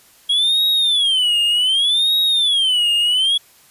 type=tone with vibrato; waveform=triangle; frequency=3278 Hz; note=G#7; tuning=23 cents flat; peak=-12 dBFS; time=0.29-3.38 s; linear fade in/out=10 ms; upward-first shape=sine; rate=0.66 Hz; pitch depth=250 cents each way; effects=white hiss -50 dBFS RMS until 3.7 s + resampled to 32000 Hz